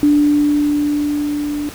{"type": "tone with level ramp", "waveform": "sine", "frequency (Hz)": 293.5, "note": "D4", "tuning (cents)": -1, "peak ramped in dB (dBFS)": [-8, -19], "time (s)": [0.03, 1.69], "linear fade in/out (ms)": 0, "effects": ["pink hiss -34 dBFS RMS until 1.74 s"]}